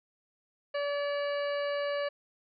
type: harmonic tone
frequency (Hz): 574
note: D5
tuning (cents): -40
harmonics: 1 / 2 / 3 / 4 / 5 / 7 / 8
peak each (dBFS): -30 / -40 / -40 / -45 / -45 / -51 / -49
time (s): 0.74-2.09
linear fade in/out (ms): 10
effects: none